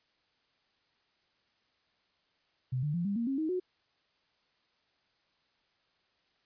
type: tone with pitch steps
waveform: sine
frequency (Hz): 127.8 / 148.51 / 172.57 / 200.5 / 233 / 270.8 / 314.7 / 365.7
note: C3 / D3 / F3 / G3 / A#3 / C#4 / D#4 / F#4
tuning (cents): -40 / +20 / -20 / +39 / -1 / -40 / +20 / -20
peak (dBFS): -29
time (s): 2.72-3.6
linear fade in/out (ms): 10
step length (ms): 110
effects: white hiss -73 dBFS RMS until 6.45 s + resampled to 11025 Hz